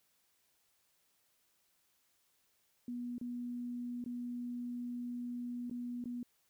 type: tone with dropouts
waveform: sine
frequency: 243 Hz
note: B3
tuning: 28 cents flat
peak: -38 dBFS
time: 2.88-6.23 s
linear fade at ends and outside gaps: 2 ms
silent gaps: 3.182-3.212 / 4.041-4.061 / 5.698-5.711 / 6.041-6.056 s
effects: white hiss -75 dBFS RMS until 6.49 s